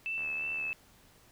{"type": "tone with vibrato", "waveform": "sine", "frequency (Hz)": 2637, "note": "E7", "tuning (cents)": 0, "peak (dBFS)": -32, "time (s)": [0.06, 0.73], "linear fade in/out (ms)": 0, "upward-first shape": "sine", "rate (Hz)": 2.9, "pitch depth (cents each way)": 17}
{"type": "click train", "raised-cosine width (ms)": 0.5, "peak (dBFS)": -35, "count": 41, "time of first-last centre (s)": [0.18, 0.721], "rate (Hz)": 74}
{"effects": ["pink hiss -61 dBFS RMS until 1.31 s"]}